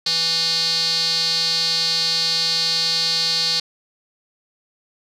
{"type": "tone with band-pass filter", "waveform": "square", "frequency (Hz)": 164.81, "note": "E3", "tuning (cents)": 0, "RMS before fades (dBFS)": -20, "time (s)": [0.06, 3.6], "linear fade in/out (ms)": 5, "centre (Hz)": 4400, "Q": 8.3, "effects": []}